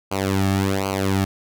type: tone with flanger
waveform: sawtooth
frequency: 97 Hz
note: G2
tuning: 18 cents flat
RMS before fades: -21 dBFS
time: 0.11-1.25 s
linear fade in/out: 10 ms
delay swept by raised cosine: 0.55 to 2.05 ms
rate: 1.3 Hz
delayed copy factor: -0.9
effects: none